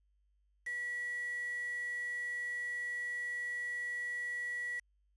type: tone with quantisation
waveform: sine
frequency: 1939 Hz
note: B6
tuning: 32 cents flat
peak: -36 dBFS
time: 0.66-4.8 s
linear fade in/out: 10 ms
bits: 8
effects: added 50 Hz sine -70 dBFS peak until 5.16 s + resampled to 24000 Hz